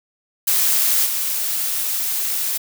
blue noise with level steps, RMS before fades -17 / -22 dBFS, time 0.47-2.58 s, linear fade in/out 10 ms, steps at 1.05 s, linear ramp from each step 20 ms, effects none

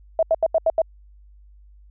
sine tone bursts, 649 Hz, E5, 27 cents flat, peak -14 dBFS, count 6, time 0.19-0.818 s, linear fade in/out 2 ms, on 38 ms, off 80 ms, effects added 50 Hz sine -46 dBFS peak until 1.9 s

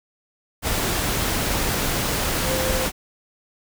sine tone in noise, 520 Hz, C5, 11 cents flat, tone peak -25 dBFS, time 2.43-2.88 s, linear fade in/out 50 ms, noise pink, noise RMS -23 dBFS, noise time 0.62-2.92 s, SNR -5 dB, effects none

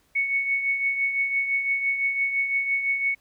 sine tone with tremolo, 2217 Hz, C#7, in tune, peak -19 dBFS, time 0.15-3.15 s, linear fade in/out 10 ms, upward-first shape triangle, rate 5.9 Hz, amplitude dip 60%, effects pink hiss -64 dBFS RMS until 3.2 s

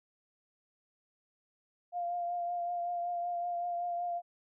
sine tone with vibrato, 699 Hz, F5, 1 cent sharp, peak -32 dBFS, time 1.92-4.22 s, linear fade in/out 50 ms, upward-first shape triangle, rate 5.3 Hz, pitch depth 25 cents each way, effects none

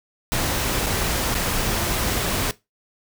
pink noise with dropouts, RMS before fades -23 dBFS, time 0.32-2.51 s, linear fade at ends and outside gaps 0 ms, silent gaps 0.862-0.866 / 1.344-1.351 s, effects noise-tail reverb RT60 0.2 s tail -18 dB re dry

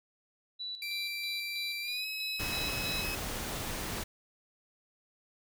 sine tone with tremolo, 3951 Hz, B7, in tune, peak -36 dBFS, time 0.59-3.06 s, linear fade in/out 20 ms, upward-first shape square, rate 3.1 Hz, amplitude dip 60%
30% pulse tone with pitch glide, 2349 to 2562 Hz, D7 to E7, 0 to -50 cents, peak -33 dBFS, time 0.82-3.15 s, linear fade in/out 2 ms, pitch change +150 cents, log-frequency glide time 1.81-2.06 s
pink noise, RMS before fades -37 dBFS, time 2.39-4.04 s, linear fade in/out 10 ms
effects none

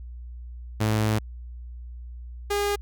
sawtooth tone pair in turn, 108.2 / 407.8 Hz, A2 / G#4, -29 / -32 cents, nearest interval octave + major seventh, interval 2297 cents, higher second, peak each -17 / -19 dBFS, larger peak first, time 0.8-1.19 / 2.5-2.76 s, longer first, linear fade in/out 10 ms, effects added 60 Hz sine -36 dBFS peak until 2.81 s

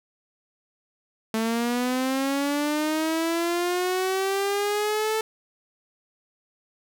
sawtooth linear sweep, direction up, 220 to 441.4 Hz, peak -19 dBFS, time 1.34-5.21 s, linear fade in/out 2 ms, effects none

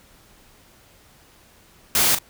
white noise with echo, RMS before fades -18 dBFS, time 1.95-2.15 s, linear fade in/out 2 ms, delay 38 ms, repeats 1, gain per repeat -10 dB, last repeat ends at 2.188 s, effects pink hiss -53 dBFS RMS until 2.29 s

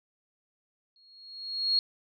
sine tone with exponential growth, 4296 Hz, C8, 45 cents sharp, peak -20 dBFS, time 0.96-1.79 s, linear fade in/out 1 ms, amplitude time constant 180 ms, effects none

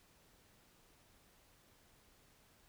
silence, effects pink hiss -68 dBFS RMS until 2.68 s

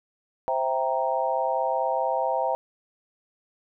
sine chord, C dominant seventh, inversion none, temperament equal, 523.3 / 659.3 / 784 / 932.3 Hz, C5 / E5 / G5 / Bb5, 0 / 0 / 0 / 0 cents, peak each -28 dBFS, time 0.48-2.55 s, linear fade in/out 0 ms, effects none

